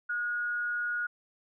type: tone with frequency modulation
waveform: sine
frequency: 1444 Hz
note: F#6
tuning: 43 cents flat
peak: -29 dBFS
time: 0.09-1.07 s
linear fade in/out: 10 ms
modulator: 208 Hz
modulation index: 0.2
effects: none